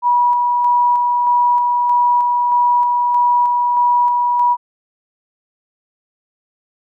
sine tone with tremolo, 970 Hz, B5, 31 cents flat, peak -10 dBFS, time 0.02-4.57 s, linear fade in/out 50 ms, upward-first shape square, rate 1.6 Hz, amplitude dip 25%, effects none

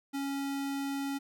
square tone, 277.2 Hz, C#4, in tune, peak -33 dBFS, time 0.13-1.19 s, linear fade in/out 20 ms, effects none

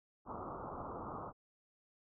white low-pass noise, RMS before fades -45 dBFS, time 0.25-1.33 s, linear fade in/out 50 ms, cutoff 1300 Hz, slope 96 dB/octave, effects none

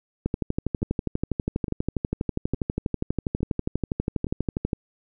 two click trains, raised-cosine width 3 ms, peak -11 / -18 dBFS, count 56 / 5, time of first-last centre 0.26-4.732 / 0.82-4.268 s, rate 12.3 / 1.16 Hz, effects none

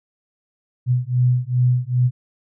sine beating tone pair, 123.47 / 125.97 Hz, B2 / B2, 0 / +35 cents, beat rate 2.5 Hz, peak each -18 dBFS, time 0.86-2.11 s, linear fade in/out 50 ms, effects none

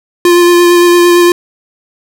square tone with vibrato, 349.2 Hz, F4, in tune, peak -4 dBFS, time 0.25-1.32 s, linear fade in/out 2 ms, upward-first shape sine, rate 8.8 Hz, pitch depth 13 cents each way, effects none

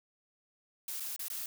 blue noise with dropouts, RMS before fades -39 dBFS, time 0.88-1.46 s, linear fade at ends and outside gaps 2 ms, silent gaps 0.999-1.003 / 1.163-1.193 / 1.283-1.3 s, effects none

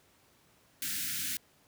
white band-stop noise, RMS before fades -35 dBFS, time 0.82-1.37 s, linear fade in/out 2 ms, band 320 to 1400 Hz, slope 96 dB/octave, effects pink hiss -65 dBFS RMS until 1.67 s + high-pass 80 Hz 12 dB/octave

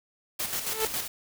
white noise with tremolo, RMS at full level -30 dBFS, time 0.39-1.08 s, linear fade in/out 10 ms, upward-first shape square, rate 7.3 Hz, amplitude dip 50%
sawtooth tone with exponential growth, 440 Hz, A4, in tune, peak -19 dBFS, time 0.62-0.85 s, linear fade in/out 1 ms, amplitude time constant 49 ms
effects none

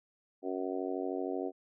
harmonic tone, 93 Hz, F#2, 9 cents sharp, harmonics 3 / 4 / 5 / 6 / 7 / 8, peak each -38 / -37 / -40 / -45 / -42 / -44 dBFS, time 0.42-1.52 s, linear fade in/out 50 ms, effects none

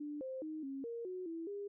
sine tone with pitch steps, 295.2 / 523 / 311.6 / 271.9 / 466.5 / 367.4 / 329.8 / 404.8 Hz, D4 / C5 / D#4 / C#4 / A#4 / F#4 / E4 / G#4, +9 / -1 / +3 / -33 / +1 / -12 / +1 / -44 cents, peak -40 dBFS, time 0-1.68 s, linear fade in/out 10 ms, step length 210 ms, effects none

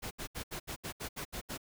pink noise bursts, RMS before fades -40 dBFS, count 10, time 0.02-1.578 s, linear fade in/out 20 ms, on 91 ms, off 72 ms, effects none

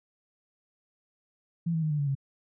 sine tone with pitch steps, 168.1 / 161.44 / 155.04 / 148.9 / 143 / 137.33 Hz, E3 / E3 / D#3 / D3 / D3 / C#3, +34 / -36 / -6 / +24 / -46 / -16 cents, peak -25 dBFS, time 1.66-2.152 s, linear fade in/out 10 ms, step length 82 ms, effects none

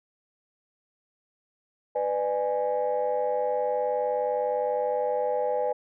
sine chord, G# diminished, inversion first, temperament just, 498.4 / 598 / 830.6 Hz, B4 / D5 / G#5, +16 / +31 / 0 cents, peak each -26 / -28 / -29 dBFS, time 1.95-5.73 s, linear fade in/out 10 ms, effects tanh soft clip ceiling -17 dBFS

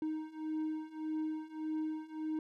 triangle beating tone pair, 311.1 / 312.8 Hz, D#4 / D#4, 0 / +9 cents, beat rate 1.7 Hz, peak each -38 / -36 dBFS, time 0.02-2.39 s, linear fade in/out 2 ms, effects none

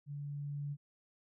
sine tone with level ramp, 144 Hz, D3, 34 cents flat, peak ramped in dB -40 to -36 dBFS, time 0.06-0.77 s, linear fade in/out 50 ms, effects none

